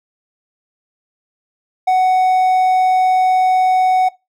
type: tone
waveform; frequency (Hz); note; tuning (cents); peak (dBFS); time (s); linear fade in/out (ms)
triangle; 744; F#5; +9; -8; 1.87-4.09; 10
effects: noise-tail reverb RT60 0.2 s tail -18 dB re dry